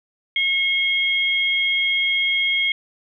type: tone pair together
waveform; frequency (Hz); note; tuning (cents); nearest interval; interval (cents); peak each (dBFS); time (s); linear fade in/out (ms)
sine; 2168 / 3248; C#7 / G#7; -39 / -39; perfect fifth; 700; -19 / -21; 0.36-2.72; 2
effects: none

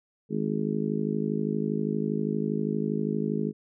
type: harmonic tone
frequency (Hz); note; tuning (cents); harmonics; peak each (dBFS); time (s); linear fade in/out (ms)
52.5; G#1; +19; 3 / 4 / 5 / 6 / 7 / 8; -32 / -29 / -34 / -35 / -36 / -33; 0.29-3.53; 50
effects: none

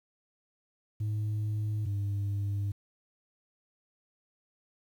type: tone pair in turn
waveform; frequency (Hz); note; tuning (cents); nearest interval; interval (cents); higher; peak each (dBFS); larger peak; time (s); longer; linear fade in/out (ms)
sine; 106.3 / 100.73; G#2 / G2; +41 / +48; minor second; 93; first; -26; neither; 1-1.86 / 1.86-2.72; neither; 10
effects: tanh soft clip ceiling -28 dBFS + 10-bit

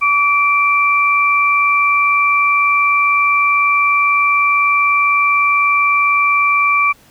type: tone pair together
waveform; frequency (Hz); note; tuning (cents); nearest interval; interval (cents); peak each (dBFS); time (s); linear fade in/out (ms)
sine; 1151 / 2349; D6 / D7; -35 / 0; octave; 1235; -13; 0.01-6.93; 20
effects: pink hiss -48 dBFS RMS until 7.1 s

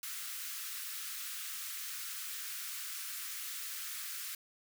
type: high-pass noise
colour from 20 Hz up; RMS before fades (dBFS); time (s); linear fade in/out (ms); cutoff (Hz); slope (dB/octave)
white; -42; 0.03-4.35; 2; 1200; 48
effects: none

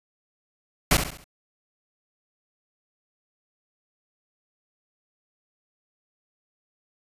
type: noise with echo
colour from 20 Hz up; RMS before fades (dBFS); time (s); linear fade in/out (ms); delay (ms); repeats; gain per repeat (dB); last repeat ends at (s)
pink; -18; 0.91-0.97; 2; 68; 4; -8; 1.242
effects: resampled to 32000 Hz

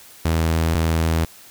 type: tone pair in turn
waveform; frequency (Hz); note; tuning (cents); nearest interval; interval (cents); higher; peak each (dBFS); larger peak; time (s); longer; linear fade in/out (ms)
sawtooth; 81.4 / 81.4; E2 / E2; -21 / -21; unison; 0; neither; -13; neither; 0.25-0.75 / 0.75-1.25; neither; 5
effects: white hiss -45 dBFS RMS until 1.5 s

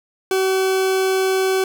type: tone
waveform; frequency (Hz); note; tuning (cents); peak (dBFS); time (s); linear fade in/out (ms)
40% pulse; 380; F#4; +46; -15; 0.31-1.64; 2
effects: none

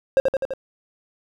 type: tone with echo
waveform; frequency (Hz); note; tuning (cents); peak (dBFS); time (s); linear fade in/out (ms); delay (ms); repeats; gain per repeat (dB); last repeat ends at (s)
triangle; 535; C5; +38; -10; 0.17-0.2; 0; 84; 4; -3; 0.536
effects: none

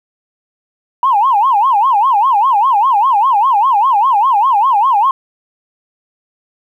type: tone with vibrato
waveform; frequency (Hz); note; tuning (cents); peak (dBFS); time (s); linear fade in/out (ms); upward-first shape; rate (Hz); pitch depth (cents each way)
sine; 935; A#5; +5; -7; 1.03-5.11; 2; sine; 5; 270
effects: tanh soft clip ceiling -3 dBFS + 8-bit

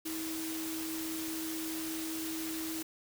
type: tone in noise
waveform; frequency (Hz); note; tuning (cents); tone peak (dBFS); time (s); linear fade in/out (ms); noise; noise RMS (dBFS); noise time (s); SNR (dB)
sine; 321.2; E4; -45; -37; 0.05-2.83; 10; white; -41; 0.05-2.83; +1
effects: none

